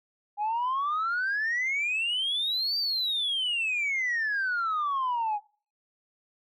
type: exponential two-way sweep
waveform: sine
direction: up then down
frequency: 812 to 4699 to 812 Hz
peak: -24 dBFS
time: 0.37-5.4 s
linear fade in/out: 50 ms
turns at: 2.78 s
effects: noise-tail reverb RT60 0.4 s tail -23 dB re dry + tanh soft clip ceiling -23 dBFS